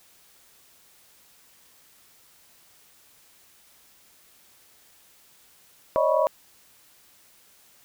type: tone cluster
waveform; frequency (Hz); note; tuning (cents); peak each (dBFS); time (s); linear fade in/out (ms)
sine; 547 / 590 / 628 / 978 / 1109; C#5 / D5 / D#5 / B5 / C#6; -23 / +8 / +16 / -17 / 0; -25 / -26 / -22 / -26 / -30; 5.96-6.27; 0
effects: white hiss -57 dBFS RMS until 7.84 s